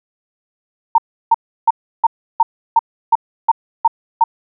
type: tone bursts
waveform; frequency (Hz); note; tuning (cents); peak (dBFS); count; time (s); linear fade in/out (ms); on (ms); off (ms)
sine; 915; A#5; -32; -6; 10; 0.95-4.24; 5; 32; 330
effects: none